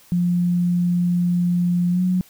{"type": "tone with pitch glide", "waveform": "sine", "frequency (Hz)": [176, 182.73], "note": ["F3", "F#3"], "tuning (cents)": [14, -21], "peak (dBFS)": -16, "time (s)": [0.12, 2.21], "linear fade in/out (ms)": 0, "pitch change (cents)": 65, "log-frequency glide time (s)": [1.9, 2.02], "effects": ["white hiss -51 dBFS RMS until 2.29 s"]}